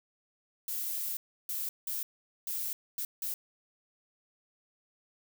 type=noise bursts at uneven times; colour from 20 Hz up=violet; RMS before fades=-35 dBFS; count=6; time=0.68-1.17 / 1.49-1.69 / 1.87-2.03 / 2.47-2.73 / 2.98-3.05 / 3.22-3.34 s; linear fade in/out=2 ms; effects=none